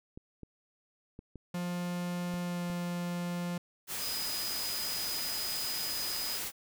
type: clicks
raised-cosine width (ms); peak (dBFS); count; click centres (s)
3; -32; 6; 0.175 / 0.433 / 1.191 / 1.357 / 2.34 / 2.701
type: tone with pitch glide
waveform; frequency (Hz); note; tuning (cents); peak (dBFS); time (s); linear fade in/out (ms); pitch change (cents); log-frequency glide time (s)
45% pulse; 176.3 to 174.98; F3 to F3; +17 to +4; -33; 1.54-3.58; 5; -13; 2.41-2.64
type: noise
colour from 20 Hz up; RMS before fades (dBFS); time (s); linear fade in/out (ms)
white; -37; 3.87-6.52; 50
type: tone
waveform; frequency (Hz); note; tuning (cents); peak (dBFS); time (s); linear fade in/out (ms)
sine; 4978; D#8; 0; -36; 3.98-6.4; 50
effects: none